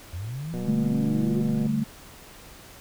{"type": "linear sweep", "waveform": "sine", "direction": "up", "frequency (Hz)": [80.2, 365.3], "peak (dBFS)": -30, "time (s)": [0.13, 1.41], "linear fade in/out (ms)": 5}
{"type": "click train", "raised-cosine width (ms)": 2, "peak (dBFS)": -23, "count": 137, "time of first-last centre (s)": [0.54, 1.664], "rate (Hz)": 121}
{"type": "chord", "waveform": "sine", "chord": "D suspended fourth", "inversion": "none", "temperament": "equal", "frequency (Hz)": [146.83, 196, 220], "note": ["D3", "G3", "A3"], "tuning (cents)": [0, 0, 0], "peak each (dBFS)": [-28, -30, -24], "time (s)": [0.66, 1.84], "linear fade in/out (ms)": 10}
{"effects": ["pink hiss -47 dBFS RMS until 2.8 s"]}